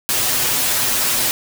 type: noise with comb filter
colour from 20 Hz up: white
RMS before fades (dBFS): -18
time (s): 0.09-1.31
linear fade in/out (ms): 0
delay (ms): 8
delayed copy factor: +0.8
effects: none